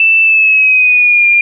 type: tone with pitch glide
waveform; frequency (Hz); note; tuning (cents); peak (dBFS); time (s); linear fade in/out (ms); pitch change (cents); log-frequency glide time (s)
sine; 2652 to 2404; E7 to D7; +10 to +40; -5; 0-1.41; 2; -170; 0.22-1.26
effects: none